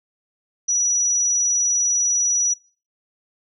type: tone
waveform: sine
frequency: 5860 Hz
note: F#8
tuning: 18 cents flat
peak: -17 dBFS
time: 0.68-2.54 s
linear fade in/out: 10 ms
effects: noise-tail reverb RT60 0.4 s tail -24 dB re dry